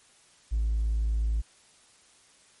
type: tone with hard clipping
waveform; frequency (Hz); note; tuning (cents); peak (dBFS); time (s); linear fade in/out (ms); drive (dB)
sine; 54.5; A1; -16; -24; 0.51-1.42; 20; 1
effects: white hiss -59 dBFS RMS until 2.6 s + MP3 48 kbps